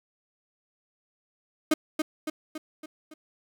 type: tone with echo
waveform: 35% pulse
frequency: 310 Hz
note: D#4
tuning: 6 cents flat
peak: -17 dBFS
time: 1.71-1.74 s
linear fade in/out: 5 ms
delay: 280 ms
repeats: 5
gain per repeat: -5 dB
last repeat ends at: 3.14 s
effects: none